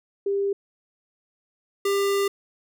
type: tone pair in turn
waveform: sine / square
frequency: 398.1 / 398.1 Hz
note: G4 / G4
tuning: +27 / +27 cents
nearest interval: unison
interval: 0 cents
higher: neither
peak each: -21 dBFS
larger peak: neither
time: 0.26-0.53 / 1.85-2.28 s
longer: second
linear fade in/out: 5 ms
effects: none